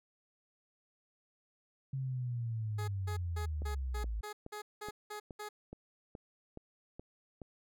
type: linear sweep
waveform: sine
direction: down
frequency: 135.6 to 51.91 Hz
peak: -34 dBFS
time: 1.93-4.21 s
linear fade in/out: 5 ms
type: tone bursts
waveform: 15% pulse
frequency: 420 Hz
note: G#4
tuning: 19 cents sharp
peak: -35 dBFS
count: 10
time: 2.78-5.49 s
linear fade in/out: 10 ms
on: 100 ms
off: 190 ms
type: click train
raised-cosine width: 2 ms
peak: -32 dBFS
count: 10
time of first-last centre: 3.62-7.417 s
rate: 2.37 Hz
effects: none